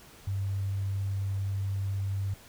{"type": "tone", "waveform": "sine", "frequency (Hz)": 98, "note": "G2", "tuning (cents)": 0, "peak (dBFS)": -28, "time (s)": [0.27, 2.34], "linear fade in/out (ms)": 5, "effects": ["pink hiss -53 dBFS RMS until 2.48 s"]}